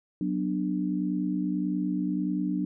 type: chord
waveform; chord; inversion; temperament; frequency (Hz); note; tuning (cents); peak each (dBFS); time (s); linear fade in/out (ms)
sine; B minor; second; just; 185.21 / 246.9 / 296.3; F#3 / B3 / D4; +2 / 0 / +15; -29 / -33 / -29; 0.21-2.65; 2
effects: none